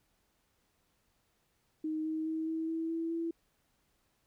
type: tone with pitch steps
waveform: sine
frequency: 312.3 / 315.6 / 318.9 / 322.2 / 325.6 / 329 / 332.4 Hz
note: D#4 / D#4 / D#4 / E4 / E4 / E4 / E4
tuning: +7 / +25 / +43 / -39 / -21 / -3 / +15 cents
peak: -32 dBFS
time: 1.84-3.31 s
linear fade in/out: 5 ms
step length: 210 ms
effects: pink hiss -75 dBFS RMS until 4.26 s